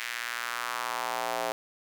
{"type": "tone with high-pass filter sweep", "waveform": "square", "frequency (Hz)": 59.3, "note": "A#1", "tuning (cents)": 30, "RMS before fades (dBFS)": -33, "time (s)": [0, 1.52], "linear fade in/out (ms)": 0, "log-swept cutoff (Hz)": [2000, 620], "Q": 2.1, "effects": []}